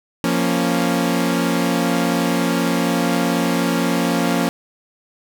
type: chord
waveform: sawtooth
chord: Bb minor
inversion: second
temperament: equal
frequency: 174.61 / 233.1 / 277.2 Hz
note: F3 / Bb3 / Db4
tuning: 0 / 0 / 0 cents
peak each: -17 dBFS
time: 0.24-4.49 s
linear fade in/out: 0 ms
effects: none